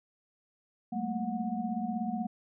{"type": "tone cluster", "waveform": "sine", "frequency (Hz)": [190.7, 215.4, 231.7, 731], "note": ["G3", "A3", "A#3", "F#5"], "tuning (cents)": [-47, -37, -10, -21], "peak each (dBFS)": [-39, -35, -35, -37], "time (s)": [0.92, 2.27], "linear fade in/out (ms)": 10, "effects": []}